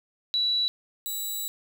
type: tone pair in turn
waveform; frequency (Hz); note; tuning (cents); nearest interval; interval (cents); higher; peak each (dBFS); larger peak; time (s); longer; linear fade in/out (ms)
sine / 10% pulse; 3933 / 3913; B7 / B7; -8 / -17; unison; 9; first; -22; neither; 0.34-0.68 / 1.06-1.48; second; 0
effects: 9-bit